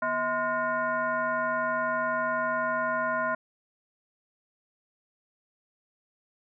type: tone with frequency modulation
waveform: sine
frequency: 1036 Hz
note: C6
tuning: 17 cents flat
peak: -25 dBFS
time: 0.02-3.35 s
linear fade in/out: 5 ms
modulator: 396 Hz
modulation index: 1.4
effects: none